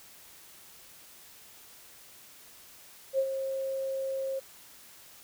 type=tone with ADSR envelope; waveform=sine; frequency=536 Hz; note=C5; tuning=42 cents sharp; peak=-22 dBFS; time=3.13-4.4 s; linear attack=55 ms; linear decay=66 ms; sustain=-8 dB; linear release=16 ms; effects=white hiss -53 dBFS RMS until 5.23 s

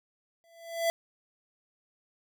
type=tone with exponential growth; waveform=square; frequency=669 Hz; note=E5; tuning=25 cents sharp; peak=-23 dBFS; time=0.44-0.9 s; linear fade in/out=0 ms; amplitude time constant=98 ms; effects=none

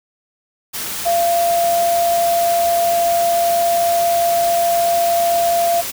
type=tone in noise; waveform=sine; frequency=686 Hz; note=F5; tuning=31 cents flat; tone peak=-13 dBFS; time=1.05-5.82 s; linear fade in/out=20 ms; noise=white; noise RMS=-25 dBFS; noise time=0.73-5.92 s; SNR=+9 dB; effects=none

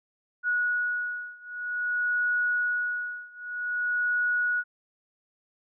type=beating tone pair; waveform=sine; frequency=1460 / 1460.52 Hz; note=F#6 / F#6; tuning=-24 / -23 cents; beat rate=0.52 Hz; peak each=-28 / -29 dBFS; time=0.43-4.64 s; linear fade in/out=50 ms; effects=none

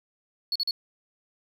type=tone bursts; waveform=sine; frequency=4380 Hz; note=C#8; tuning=22 cents flat; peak=-22 dBFS; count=3; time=0.52-0.71 s; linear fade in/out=2 ms; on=36 ms; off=41 ms; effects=tanh soft clip ceiling -22 dBFS + 10-bit

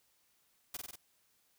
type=noise with echo; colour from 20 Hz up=white; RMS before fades=-41 dBFS; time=0.74-0.77 s; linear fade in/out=5 ms; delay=47 ms; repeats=4; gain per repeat=-2 dB; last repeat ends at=0.958 s; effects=white hiss -73 dBFS RMS until 1.58 s

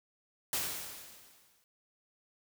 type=noise with exponential decay; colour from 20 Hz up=white; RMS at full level=-32 dBFS; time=0.53-1.64 s; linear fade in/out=1 ms; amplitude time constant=240 ms; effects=none

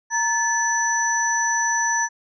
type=tone cluster; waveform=sine; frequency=933 / 1738 / 5950 Hz; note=A#5 / A6 / F#8; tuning=+1 / -22 / +9 cents; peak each=-23 dBFS; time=0.1-2.09 s; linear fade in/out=50 ms; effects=none

